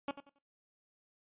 15% pulse tone with echo, 281 Hz, C#4, 24 cents sharp, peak -27 dBFS, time 0.08-0.11 s, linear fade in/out 2 ms, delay 92 ms, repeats 3, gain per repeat -12 dB, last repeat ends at 0.386 s, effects noise-tail reverb RT60 0.2 s tail -17 dB re dry + resampled to 8000 Hz

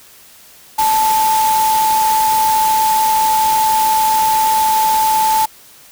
sine tone in noise, 876 Hz, A5, 8 cents flat, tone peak -11 dBFS, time 0.78-5.46 s, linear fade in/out 10 ms, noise white, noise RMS -22 dBFS, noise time 0.78-5.46 s, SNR +8 dB, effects white hiss -43 dBFS RMS until 5.91 s

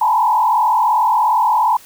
sine tone with frequency modulation, 923 Hz, A#5, 17 cents flat, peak -11 dBFS, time 0.01-1.77 s, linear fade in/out 5 ms, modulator 42.7 Hz, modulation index 2, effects white hiss -43 dBFS RMS until 1.85 s

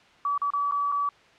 sine tone with dropouts, 1146 Hz, D6, 43 cents flat, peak -23 dBFS, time 0.25-1.09 s, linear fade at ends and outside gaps 2 ms, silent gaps 0.378-0.417 / 0.504-0.535 / 0.712-0.721 / 0.918-0.922 s, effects white hiss -55 dBFS RMS until 1.38 s + low-pass 3000 Hz 12 dB/octave

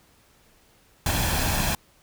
pink noise with comb filter, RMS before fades -24 dBFS, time 1.06-1.75 s, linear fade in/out 2 ms, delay 1.2 ms, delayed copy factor +0.5, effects pink hiss -59 dBFS RMS until 2.02 s

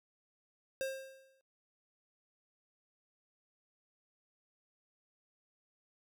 square tone with exponential decay, 533 Hz, C5, 32 cents sharp, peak -33 dBFS, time 0.81-1.41 s, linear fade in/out 0 ms, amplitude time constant 130 ms, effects noise-tail reverb RT60 0.3 s tail -25 dB re dry

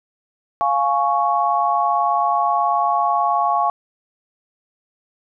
sine chord, Db major, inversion first, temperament equal with one note detuned, 698.5 / 836.9 / 1108.7 Hz, F5 / Ab5 / Db6, 0 / +13 / 0 cents, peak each -20 / -20 / -19 dBFS, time 0.61-3.7 s, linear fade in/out 0 ms, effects none

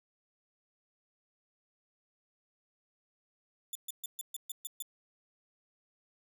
5% pulse tone bursts, 3520 Hz, A7, in tune, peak -29 dBFS, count 8, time 3.73-4.824 s, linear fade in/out 2 ms, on 23 ms, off 130 ms, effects none

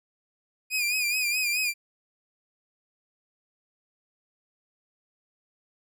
sawtooth tone with vibrato, 2451 Hz, D#7, 27 cents flat, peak -21 dBFS, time 0.7-1.74 s, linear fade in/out 50 ms, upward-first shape sine, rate 4.7 Hz, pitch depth 68 cents each way, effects none

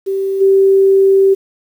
sine tone with level steps, 388.5 Hz, G4, 16 cents flat, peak -14 / -6 dBFS, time 0.06-1.35 s, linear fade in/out 20 ms, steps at 0.4 s, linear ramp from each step 20 ms, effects 7-bit

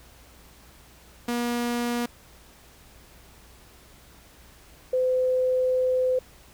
sawtooth / sine tone pair in turn, 239.5 / 510.4 Hz, A#3 / C5, +47 / -43 cents, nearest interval octave + minor second, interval 1310 cents, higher second, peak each -21 / -20 dBFS, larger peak second, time 1.28-2.06 / 4.93-6.19 s, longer second, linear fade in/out 5 ms, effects added 60 Hz sine -55 dBFS peak until 6.53 s + pink hiss -53 dBFS RMS until 6.53 s

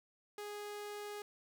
sawtooth tone, 414.2 Hz, G#4, 5 cents flat, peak -39 dBFS, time 0.38-1.22 s, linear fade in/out 2 ms, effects none

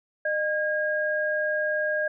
sine tone pair together, 610 / 1628.5 Hz, D#5 / G#6, -34 / -34 cents, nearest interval octave + perfect fourth, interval 1700 cents, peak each -26 dBFS, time 0.25-2.08 s, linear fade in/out 5 ms, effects none

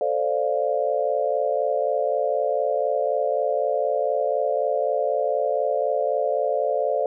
sine chord, D minor seventh, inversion second, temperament equal, 440 / 523.3 / 587.3 / 698.5 Hz, A4 / C5 / D5 / F5, 0 / 0 / 0 / 0 cents, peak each -27 / -25 / -24 / -27 dBFS, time 0.01-7.06 s, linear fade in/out 2 ms, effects none

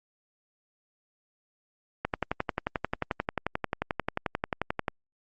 click train, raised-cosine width 0.5 ms, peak -12 dBFS, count 33, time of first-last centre 2.05-4.882 s, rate 11.3 Hz, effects Opus 48 kbps

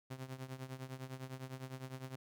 sawtooth tone with tremolo, 130.81 Hz, C3, in tune, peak -37 dBFS, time 0.1-2.16 s, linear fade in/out 10 ms, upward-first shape triangle, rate 9.9 Hz, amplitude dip 85%, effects none

